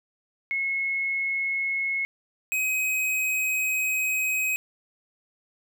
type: tone pair in turn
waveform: sine / square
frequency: 2178 / 2528 Hz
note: C#7 / D#7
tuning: -31 / +27 cents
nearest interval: minor third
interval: 258 cents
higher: second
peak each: -24 / -24 dBFS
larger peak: neither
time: 0.51-2.05 / 2.52-4.56 s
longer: second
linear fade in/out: 0 ms
effects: none